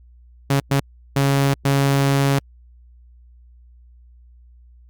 sawtooth tone bursts at uneven times, 138.59 Hz, C#3, in tune, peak -11 dBFS, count 4, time 0.5-0.6 / 0.71-0.8 / 1.16-1.54 / 1.65-2.39 s, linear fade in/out 5 ms, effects added 60 Hz sine -45 dBFS peak until 4.89 s + Opus 48 kbps

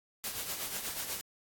white noise with tremolo, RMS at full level -35 dBFS, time 0.24-1.21 s, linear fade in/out 0 ms, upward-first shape triangle, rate 8.2 Hz, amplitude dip 60%, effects AAC 64 kbps

